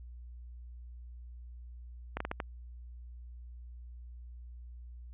slowing click train, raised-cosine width 0.5 ms, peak -19 dBFS, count 5, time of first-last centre 2.17-2.402 s, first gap 34 ms, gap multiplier 1.37, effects added 60 Hz sine -45 dBFS peak until 5.13 s + resampled to 8000 Hz

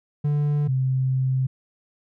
triangle / sine tone pair in turn, 146.83 / 130.81 Hz, D3 / C3, 0 / 0 cents, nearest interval major second, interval 200 cents, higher first, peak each -17 / -19 dBFS, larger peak first, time 0.24-0.68 / 0.68-1.47 s, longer second, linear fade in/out 10 ms, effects none

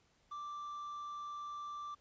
triangle tone with quantisation, 1174.7 Hz, D6, in tune, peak -40 dBFS, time 0.31-1.95 s, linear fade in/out 10 ms, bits 11, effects pink hiss -72 dBFS RMS until 2 s + resampled to 16000 Hz

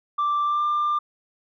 sine tone with pitch glide, 1174.7 to 1192.5 Hz, D6 to D6, 0 to +26 cents, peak -18 dBFS, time 0.18-0.99 s, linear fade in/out 10 ms, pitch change +26 cents, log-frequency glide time 0.44-0.64 s, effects tanh soft clip ceiling -18 dBFS

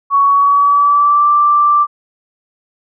sine tone with pitch glide, 1118 to 1174.9 Hz, C#6 to D6, +14 to 0 cents, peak -7 dBFS, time 0.1-1.87 s, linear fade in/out 50 ms, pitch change +86 cents, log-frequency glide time 0.23-1.29 s, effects none

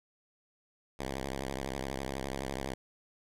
5% pulse tone with vibrato, 67 Hz, C2, 42 cents sharp, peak -24 dBFS, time 0.99-2.74 s, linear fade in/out 5 ms, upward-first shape sine, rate 12 Hz, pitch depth 110 cents each way, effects low-pass 12000 Hz 12 dB/octave

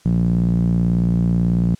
sawtooth tone with band-pass filter, 58.27 Hz, A#1, in tune, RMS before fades -17 dBFS, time 0.05-1.75 s, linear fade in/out 5 ms, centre 160 Hz, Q 4.7, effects white hiss -53 dBFS RMS until 1.79 s + low-pass 8000 Hz 12 dB/octave

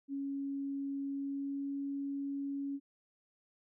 sine tone with pitch glide, 277.2 to 279 Hz, C#4 to C#4, 0 to +11 cents, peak -35 dBFS, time 0.08-2.8 s, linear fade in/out 50 ms, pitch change +11 cents, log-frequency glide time 1.08-1.73 s, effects none

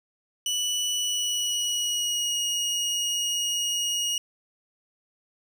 25% pulse tone with pitch glide, 2960 to 2879 Hz, F#7 to F#7, 0 to -48 cents, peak -21 dBFS, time 0.46-4.18 s, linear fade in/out 2 ms, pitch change -48 cents, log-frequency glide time 0.93-2.43 s, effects none

